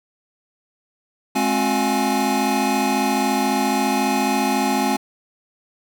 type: tone cluster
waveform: square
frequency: 211 / 265.4 / 359.9 / 713 / 840 Hz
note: G#3 / C4 / F#4 / F5 / G#5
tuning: +28 / +25 / -48 / +36 / +19 cents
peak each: -25 / -23 / -28 / -29 / -23 dBFS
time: 1.35-4.97 s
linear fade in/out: 10 ms
effects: none